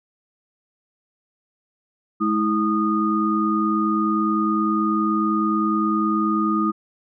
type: tone cluster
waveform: sine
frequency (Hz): 213.1 / 322.7 / 1231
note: G#3 / E4 / D#6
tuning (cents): +45 / -37 / -19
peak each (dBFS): -22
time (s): 2.2-6.72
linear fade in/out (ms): 20
effects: none